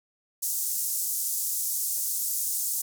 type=band-pass noise; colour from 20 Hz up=white; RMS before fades=-29 dBFS; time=0.42-2.82 s; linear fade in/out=10 ms; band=6300 to 16000 Hz; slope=24 dB/octave; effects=none